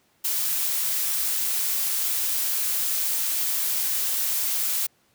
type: noise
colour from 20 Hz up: blue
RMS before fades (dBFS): -25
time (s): 0.24-4.87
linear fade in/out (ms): 10
effects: pink hiss -64 dBFS RMS until 5.14 s + high-pass 100 Hz 12 dB/octave